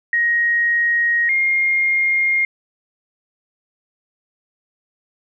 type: tone pair in turn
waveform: sine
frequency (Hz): 1881 / 2127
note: A#6 / C7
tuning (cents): +15 / +28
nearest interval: major second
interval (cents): 213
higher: second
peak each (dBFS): -14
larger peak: neither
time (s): 0.13-1.29 / 1.29-2.45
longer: neither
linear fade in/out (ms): 2
effects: none